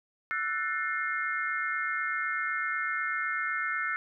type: chord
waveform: sine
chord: F# half-diminished seventh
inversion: third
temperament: just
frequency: 1332 / 1480 / 1776 / 2131 Hz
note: E6 / F#6 / A6 / C7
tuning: +18 / 0 / +16 / +31 cents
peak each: -34 dBFS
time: 0.31-3.96 s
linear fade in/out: 0 ms
effects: none